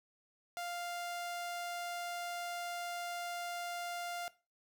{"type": "tone", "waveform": "sawtooth", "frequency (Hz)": 698.5, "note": "F5", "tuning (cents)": 0, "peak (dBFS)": -35, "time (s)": [0.57, 4.28], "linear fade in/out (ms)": 0, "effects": ["noise-tail reverb RT60 0.3 s tail -18 dB re dry"]}